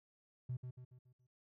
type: tone with echo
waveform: triangle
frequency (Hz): 125.7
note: B2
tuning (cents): +31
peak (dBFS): -34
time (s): 0.49-0.57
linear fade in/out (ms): 10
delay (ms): 140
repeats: 5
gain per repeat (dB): -7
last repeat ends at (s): 1.27
effects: tanh soft clip ceiling -35 dBFS